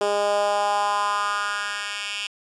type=tone with high-pass filter sweep; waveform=10% pulse; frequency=204.5 Hz; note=G#3; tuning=26 cents flat; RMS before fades=-24 dBFS; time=0.01-2.27 s; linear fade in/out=2 ms; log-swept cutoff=460 to 2600 Hz; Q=3.2; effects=resampled to 22050 Hz + 8-bit